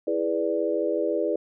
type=chord; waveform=sine; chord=E dominant seventh; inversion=none; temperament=equal; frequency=329.6 / 415.3 / 493.9 / 587.3 Hz; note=E4 / G#4 / B4 / D5; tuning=0 / 0 / 0 / 0 cents; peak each=-28 dBFS; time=0.07-1.36 s; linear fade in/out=5 ms; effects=none